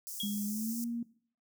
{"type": "high-pass noise", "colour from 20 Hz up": "white", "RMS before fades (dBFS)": -42, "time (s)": [0.07, 0.84], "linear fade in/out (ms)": 0, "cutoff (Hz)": 5300, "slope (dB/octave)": 48}
{"type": "tone with exponential decay", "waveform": "sine", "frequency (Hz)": 3307, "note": "G#7", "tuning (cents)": -8, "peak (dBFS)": -31, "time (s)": [0.2, 0.49], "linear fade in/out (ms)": 2, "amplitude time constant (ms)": 62}
{"type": "tone with pitch glide", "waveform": "sine", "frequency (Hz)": [205.8, 235], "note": ["G#3", "A#3"], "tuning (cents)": [-16, 14], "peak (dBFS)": -33, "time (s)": [0.23, 1.03], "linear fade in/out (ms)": 5, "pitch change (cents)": 230, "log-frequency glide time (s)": [0.46, 0.8]}
{"effects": ["noise-tail reverb RT60 0.5 s tail -18 dB re dry"]}